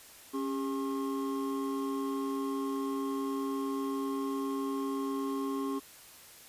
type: tone cluster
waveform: triangle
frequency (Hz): 274.2 / 402 / 1076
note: C#4 / G4 / C6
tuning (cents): -19 / +44 / +48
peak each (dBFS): -31 / -35 / -38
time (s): 0.33-5.8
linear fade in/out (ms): 20
effects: white hiss -53 dBFS RMS until 6.48 s + resampled to 32000 Hz